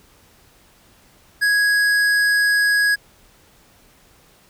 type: tone with tanh clipping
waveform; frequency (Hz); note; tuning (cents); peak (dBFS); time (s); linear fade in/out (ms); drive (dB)
sine; 1661.2; G#6; 0; -16; 1.41-2.96; 20; 14
effects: pink hiss -53 dBFS RMS until 4.49 s